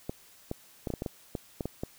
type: clicks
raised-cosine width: 2 ms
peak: -19 dBFS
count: 11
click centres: 0.095 / 0.514 / 0.872 / 0.903 / 0.938 / 1.021 / 1.062 / 1.352 / 1.608 / 1.656 / 1.835 s
effects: white hiss -57 dBFS RMS until 1.98 s

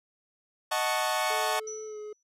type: chord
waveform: sawtooth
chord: D# half-diminished seventh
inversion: none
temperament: equal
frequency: 622.3 / 740 / 880 / 1108.7 Hz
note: D#5 / F#5 / A5 / C#6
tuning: 0 / 0 / 0 / 0 cents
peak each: -28 dBFS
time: 0.71-1.6 s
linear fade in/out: 10 ms
type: tone with pitch glide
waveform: triangle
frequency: 434.7 to 423.1 Hz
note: A4 to G#4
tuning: -21 to +32 cents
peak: -35 dBFS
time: 1.3-2.13 s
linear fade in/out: 5 ms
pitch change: -47 cents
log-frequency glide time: 1.85-1.98 s
type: tone with exponential decay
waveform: sine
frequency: 5920 Hz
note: F#8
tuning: in tune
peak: -35 dBFS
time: 1.67-2.23 s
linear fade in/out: 5 ms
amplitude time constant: 120 ms
effects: resampled to 32000 Hz

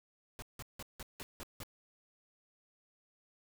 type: noise bursts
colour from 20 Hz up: pink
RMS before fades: -45 dBFS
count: 7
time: 0.39-1.634 s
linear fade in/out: 0 ms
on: 32 ms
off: 170 ms
effects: none

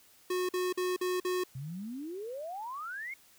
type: tone bursts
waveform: square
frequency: 364.3 Hz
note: F#4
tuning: 27 cents flat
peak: -30 dBFS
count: 5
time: 0.3-1.438 s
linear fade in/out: 5 ms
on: 190 ms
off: 47 ms
type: exponential sweep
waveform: sine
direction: up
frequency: 125.1 to 2217 Hz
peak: -37 dBFS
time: 1.55-3.14 s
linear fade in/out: 5 ms
effects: white hiss -61 dBFS RMS until 3.38 s

